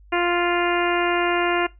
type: harmonic tone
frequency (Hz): 349.2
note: F4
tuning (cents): 0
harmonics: 1 / 2 / 3 / 4 / 5 / 6 / 7 / 8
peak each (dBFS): -22 / -25 / -27 / -28 / -29 / -30 / -30 / -31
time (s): 0.12-1.67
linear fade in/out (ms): 10
effects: noise-tail reverb RT60 0.2 s tail -20 dB re dry + added 50 Hz sine -46 dBFS peak until 1.79 s